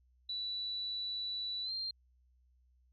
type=tone with pitch glide; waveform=sine; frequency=3952 to 4182 Hz; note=B7 to C8; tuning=0 to -2 cents; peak=-36 dBFS; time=0.29-1.91 s; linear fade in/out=5 ms; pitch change=+98 cents; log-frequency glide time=1.63-1.72 s; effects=added 62 Hz sine -66 dBFS peak until 2.92 s